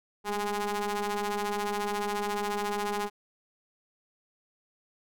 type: ring-modulated tone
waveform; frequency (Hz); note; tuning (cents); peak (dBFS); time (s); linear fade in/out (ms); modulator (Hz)
sawtooth; 207.7; G#3; 0; -22; 0.24-3.1; 50; 616
effects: none